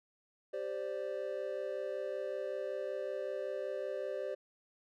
triangle chord, G suspended fourth, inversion none, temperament just, 392 / 522.7 / 588 Hz, G4 / C5 / D5, 0 / -2 / +2 cents, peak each -40 / -38 / -38 dBFS, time 0.53-4.35 s, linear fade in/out 10 ms, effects none

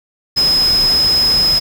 sine tone in noise, 5090 Hz, D#8, 39 cents sharp, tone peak -10 dBFS, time 0.36-1.6 s, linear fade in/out 20 ms, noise pink, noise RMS -24 dBFS, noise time 0.36-1.6 s, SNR +11 dB, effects none

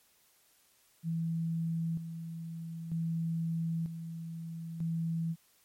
sine tone with tremolo, 164.81 Hz, E3, in tune, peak -30 dBFS, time 1.03-5.36 s, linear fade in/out 50 ms, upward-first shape square, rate 0.53 Hz, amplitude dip 60%, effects white hiss -67 dBFS RMS until 5.64 s + MP3 64 kbps

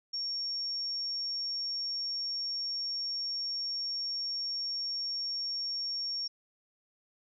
sine tone, 5520 Hz, F8, 21 cents flat, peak -32 dBFS, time 0.13-6.28 s, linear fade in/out 10 ms, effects none

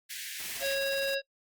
pink high-pass noise, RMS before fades -40 dBFS, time 0.09-0.76 s, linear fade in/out 20 ms, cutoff 1600 Hz, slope 96 dB/octave
white noise with tremolo, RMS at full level -40 dBFS, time 0.39-1.15 s, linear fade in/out 10 ms, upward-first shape sine, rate 19 Hz, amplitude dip 50%
sine tone with exponential growth, 684 Hz, F5, 36 cents flat, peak -36 dBFS, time 0.55-0.64 s, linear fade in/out 5 ms, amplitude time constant 19 ms
harmonic tone, 549 Hz, C#5, 17 cents flat, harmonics 1 / 3 / 5 / 7 / 9, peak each -30 / -35 / -37 / -38 / -40 dBFS, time 0.6-1.22 s, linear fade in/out 50 ms
effects noise-tail reverb RT60 0.1 s tail -24 dB re dry + Opus 48 kbps

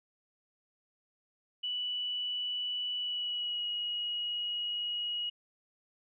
sine tone with pitch glide, 2960 to 2899 Hz, F#7 to F#7, 0 to -36 cents, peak -32 dBFS, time 1.63-5.3 s, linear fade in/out 10 ms, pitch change -36 cents, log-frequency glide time 2.97-3.67 s, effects none

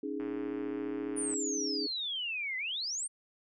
sine chord, C# suspended second, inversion none, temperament just, 277.2 / 311.8 / 415.8 Hz, C#4 / D#4 / G#4, 0 / +4 / +2 cents, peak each -38 dBFS, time 0.03-1.87 s, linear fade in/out 5 ms
click train, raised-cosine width 0.5 ms, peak -34 dBFS, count 132, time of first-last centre 0.2-1.339 s, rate 115 Hz
sine exponential two-way sweep, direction down then up, 9640 to 1994 to 9220 Hz, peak -33 dBFS, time 1.16-3.08 s, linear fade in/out 20 ms, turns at 2.57 s
effects none

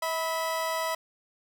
30% pulse tone pair together, 644.9 / 987.8 Hz, E5 / B5, -38 / 0 cents, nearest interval perfect fifth, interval 738 cents, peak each -28 dBFS, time 0.02-0.95 s, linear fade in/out 5 ms, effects none

